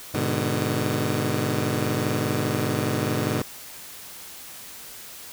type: chord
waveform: 15% pulse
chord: G# diminished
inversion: none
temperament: just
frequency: 103.83 / 124.59 / 149.51 Hz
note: G#2 / B2 / D3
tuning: 0 / +16 / +31 cents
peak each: -21 dBFS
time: 0.14-3.42 s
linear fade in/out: 5 ms
effects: white hiss -41 dBFS RMS until 5.32 s